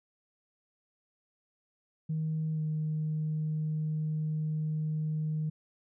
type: tone with pitch glide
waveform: sine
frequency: 157.4 to 154.87 Hz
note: D#3 to D#3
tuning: +20 to -8 cents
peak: -28 dBFS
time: 2.09-5.5 s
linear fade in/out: 10 ms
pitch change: -28 cents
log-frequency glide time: 2.53-2.61 s
effects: tanh soft clip ceiling -25 dBFS